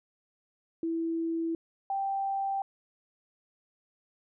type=tone pair in turn; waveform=sine; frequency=329.6 / 783.9 Hz; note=E4 / G5; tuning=0 / 0 cents; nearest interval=octave + minor third; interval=1500 cents; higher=second; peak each=-28 dBFS; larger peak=neither; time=0.83-1.55 / 1.9-2.62 s; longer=neither; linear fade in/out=2 ms; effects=none